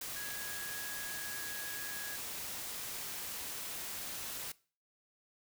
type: tone in noise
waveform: sine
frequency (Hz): 1661.2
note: G#6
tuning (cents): 0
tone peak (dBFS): -44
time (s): 0.16-2.16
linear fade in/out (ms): 5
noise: white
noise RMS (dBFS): -42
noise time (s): 0.01-4.52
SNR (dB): -5
effects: noise-tail reverb RT60 0.4 s tail -21 dB re dry